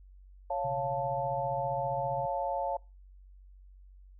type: chord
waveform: sine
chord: Db augmented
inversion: none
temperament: equal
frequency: 554.4 / 698.5 / 880 Hz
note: Db5 / F5 / A5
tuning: 0 / 0 / 0 cents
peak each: -34 dBFS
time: 0.5-2.77 s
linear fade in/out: 5 ms
type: tone with tremolo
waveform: sine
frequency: 133.9 Hz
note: C3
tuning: 40 cents sharp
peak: -36 dBFS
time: 0.64-2.26 s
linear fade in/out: 10 ms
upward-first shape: sine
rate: 15 Hz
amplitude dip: 65%
effects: noise-tail reverb RT60 0.3 s tail -26 dB re dry + added 47 Hz sine -51 dBFS peak until 4.19 s